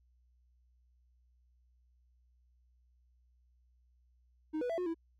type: tone with pitch steps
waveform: triangle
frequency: 311.2 / 491.4 / 664 / 360.8 / 329.9 Hz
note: D#4 / B4 / E5 / F#4 / E4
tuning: 0 / -9 / +12 / -44 / +1 cents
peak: -31 dBFS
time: 4.53-4.945 s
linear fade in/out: 20 ms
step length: 83 ms
effects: added 61 Hz sine -66 dBFS peak until 5.19 s